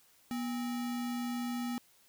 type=tone with sample-and-hold; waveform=sine; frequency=242.1 Hz; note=B3; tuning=34 cents flat; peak=-33 dBFS; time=0.31-1.78 s; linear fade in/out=0 ms; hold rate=1050 Hz; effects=white hiss -65 dBFS RMS until 2.08 s